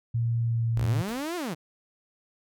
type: tone with pitch glide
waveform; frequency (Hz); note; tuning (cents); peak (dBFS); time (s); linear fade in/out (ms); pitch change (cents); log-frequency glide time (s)
sine; 116.54 to 114.94; A#2 to A#2; 0 to -24; -23; 0.14-1.02; 10; -24; 0.4-0.68
type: linear two-way sweep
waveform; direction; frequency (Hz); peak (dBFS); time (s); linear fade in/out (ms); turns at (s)
sawtooth; up then down; 33.1 to 364.8 to 138.1; -26; 0.76-1.55; 20; 1.36
type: noise with exponential decay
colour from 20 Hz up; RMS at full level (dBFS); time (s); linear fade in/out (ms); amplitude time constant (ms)
pink; -41; 1.08-1.4; 5; 69
effects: none